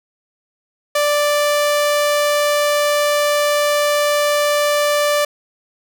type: tone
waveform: sawtooth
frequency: 587.3 Hz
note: D5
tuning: in tune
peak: -10 dBFS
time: 0.95-5.25 s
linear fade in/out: 5 ms
effects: none